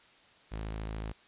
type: tone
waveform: sawtooth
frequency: 53.8 Hz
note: A1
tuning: 38 cents flat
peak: -32 dBFS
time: 0.51-1.13 s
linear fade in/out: 20 ms
effects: white hiss -60 dBFS RMS until 1.27 s + resampled to 8000 Hz